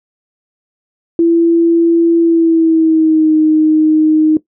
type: tone with pitch glide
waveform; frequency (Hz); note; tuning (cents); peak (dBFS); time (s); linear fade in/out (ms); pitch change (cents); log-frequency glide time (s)
sine; 335.3 to 311; E4 to D#4; +30 to -1; -6; 1.19-4.37; 2; -131; 2.19-3.34
effects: noise-tail reverb RT60 0.1 s tail -17 dB re dry